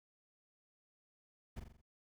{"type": "noise with echo", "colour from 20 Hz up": "brown", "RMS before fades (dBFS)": -43, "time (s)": [1.56, 1.6], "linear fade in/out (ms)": 10, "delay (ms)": 43, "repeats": 5, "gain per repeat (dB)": -5, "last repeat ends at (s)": 1.815, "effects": []}